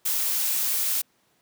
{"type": "noise", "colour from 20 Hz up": "blue", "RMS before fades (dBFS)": -25, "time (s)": [0.05, 1.02], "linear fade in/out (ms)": 10, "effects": ["pink hiss -66 dBFS RMS until 1.41 s", "high-pass 150 Hz 12 dB/octave"]}